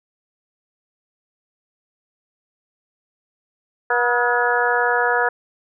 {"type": "harmonic tone with a mistuned harmonic", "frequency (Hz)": 241.6, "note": "B3", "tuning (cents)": -38, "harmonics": [2, 3, 4, 5, 6, 7], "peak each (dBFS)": [-22, -23, -23, -27, -22, -22], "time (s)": [3.9, 5.29], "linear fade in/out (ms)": 5, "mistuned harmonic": 5, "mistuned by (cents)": 77, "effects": []}